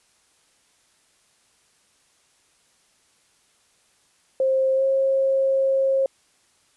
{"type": "tone with pitch glide", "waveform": "sine", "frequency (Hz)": [529, 537.6], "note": ["C5", "C5"], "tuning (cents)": [19, 47], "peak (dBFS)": -17, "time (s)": [4.4, 6.06], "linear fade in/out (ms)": 2, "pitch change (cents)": 28, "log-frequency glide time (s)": [4.75, 4.83], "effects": ["white hiss -62 dBFS RMS until 6.76 s", "resampled to 24000 Hz"]}